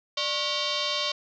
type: tone with frequency modulation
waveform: sine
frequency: 249.5 Hz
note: B3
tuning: 18 cents sharp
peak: -25 dBFS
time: 0.17-1.12 s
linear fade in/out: 5 ms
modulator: 844 Hz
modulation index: 5.5
effects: none